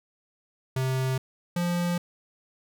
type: tone pair in turn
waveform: square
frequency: 130.81 / 174.61 Hz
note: C3 / F3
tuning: 0 / 0 cents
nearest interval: perfect fourth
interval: 500 cents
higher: second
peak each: -25 dBFS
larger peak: neither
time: 0.76-1.18 / 1.56-1.98 s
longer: neither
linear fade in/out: 5 ms
effects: none